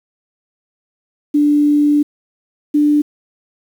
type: tone pair in turn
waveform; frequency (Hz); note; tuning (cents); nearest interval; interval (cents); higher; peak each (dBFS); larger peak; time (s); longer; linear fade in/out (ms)
sine; 293.7 / 295.6; D4 / D4; 0 / +11; unison; 11; second; -9; neither; 1.34-2.03 / 2.74-3.02; first; 10
effects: 7-bit